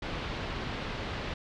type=low-pass noise; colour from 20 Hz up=pink; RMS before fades=-36 dBFS; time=0.02-1.34 s; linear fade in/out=5 ms; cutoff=4100 Hz; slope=24 dB/octave; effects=none